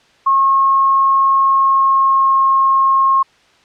sine tone with pitch glide, 1084 to 1077.1 Hz, C#6 to C6, -39 to +50 cents, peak -9 dBFS, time 0.26-3.23 s, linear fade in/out 10 ms, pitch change -11 cents, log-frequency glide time 1.38-2.42 s, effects white hiss -51 dBFS RMS until 3.64 s + low-pass 4000 Hz 12 dB/octave

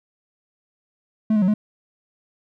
triangle tone with pitch steps, 217.5 / 210.9 / 184.2 / 211.4 Hz, A3 / G#3 / F#3 / G#3, -20 / +27 / -7 / +31 cents, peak -13 dBFS, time 1.3-1.54 s, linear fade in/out 5 ms, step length 60 ms, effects none

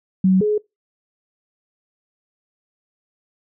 sine tone pair in turn, 187.9 / 421.8 Hz, F#3 / G#4, +27 / +27 cents, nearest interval octave + major second, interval 1400 cents, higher second, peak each -11 / -15 dBFS, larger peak first, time 0.24-0.41 / 0.41-0.58 s, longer neither, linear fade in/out 5 ms, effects noise-tail reverb RT60 0.2 s tail -23 dB re dry

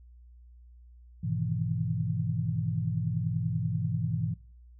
sine chord, E major seventh, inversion first, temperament just, 103.01 / 123.61 / 154.51 / 164.81 Hz, G#2 / B2 / D#3 / E3, -14 / +2 / -12 / 0 cents, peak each -33 / -32 / -35 / -32 dBFS, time 1.23-4.34 s, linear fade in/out 10 ms, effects noise-tail reverb RT60 0.5 s tail -24 dB re dry + added 60 Hz sine -50 dBFS peak until 4.79 s

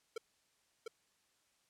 square tone with echo, 453.2 Hz, A#4, 49 cents flat, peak -39 dBFS, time 0.16-0.18 s, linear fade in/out 5 ms, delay 700 ms, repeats 1, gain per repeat -3 dB, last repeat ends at 0.88 s, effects white hiss -75 dBFS RMS until 1.69 s + low-pass 9000 Hz 12 dB/octave

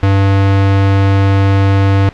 square tone, 98 Hz, G2, in tune, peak -8 dBFS, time 0.03-2.09 s, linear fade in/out 0 ms, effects pink hiss -37 dBFS RMS until 2.13 s + low-pass 3000 Hz 12 dB/octave

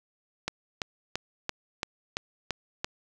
click train, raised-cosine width 0.2 ms, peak -12 dBFS, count 8, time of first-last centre 0.48-2.845 s, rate 2.96 Hz, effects none

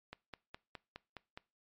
click train, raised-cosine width 0.3 ms, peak -29 dBFS, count 7, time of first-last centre 0.13-1.375 s, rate 4.82 Hz, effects noise-tail reverb RT60 0.3 s tail -22 dB re dry + MP3 48 kbps

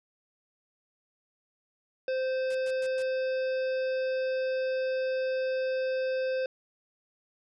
harmonic tone, 520 Hz, C5, 11 cents flat, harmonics 1 / 3 / 5 / 7 / 9 / 10, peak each -27 / -40 / -44 / -52 / -52 / -53 dBFS, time 2.08-6.46 s, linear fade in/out 2 ms
white noise bursts, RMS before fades -47 dBFS, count 4, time 2.5-3.026 s, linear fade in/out 5 ms, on 49 ms, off 110 ms
effects resampled to 22050 Hz

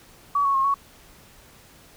sine tone with pitch steps, 1137 / 1108 / 1077 / 1114 Hz, C#6 / C#6 / C6 / C#6, +44 / -1 / +50 / +8 cents, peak -18 dBFS, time 0.35-0.742 s, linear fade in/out 5 ms, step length 98 ms, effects pink hiss -51 dBFS RMS until 1.96 s

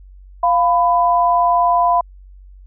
sine tone pair together, 698.5 / 998.7 Hz, F5 / B5, 0 / +19 cents, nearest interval tritone, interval 619 cents, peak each -14 dBFS, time 0.43-2.01 s, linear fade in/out 5 ms, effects added 47 Hz sine -38 dBFS peak until 2.66 s

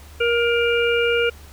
harmonic tone, 471.3 Hz, A#4, 19 cents sharp, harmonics 1 / 3 / 5 / 6, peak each -18 / -23 / -25 / -26 dBFS, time 0.2-1.3 s, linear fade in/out 10 ms, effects added 73 Hz sine -41 dBFS peak until 1.52 s + pink hiss -47 dBFS RMS until 1.52 s

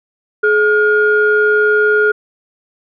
sine tone pair together, 423.9 / 1425.8 Hz, G#4 / F6, +35 / +35 cents, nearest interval octave + major sixth, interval 2100 cents, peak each -11 dBFS, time 0.43-2.12 s, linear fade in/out 10 ms, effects tanh soft clip ceiling -1 dBFS

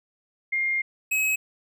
sine / square tone pair in turn, 2120 / 2557 Hz, C7 / D#7, +22 / +47 cents, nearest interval minor third, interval 325 cents, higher second, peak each -22 dBFS, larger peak neither, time 0.52-0.82 / 1.11-1.36 s, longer first, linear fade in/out 10 ms, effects none

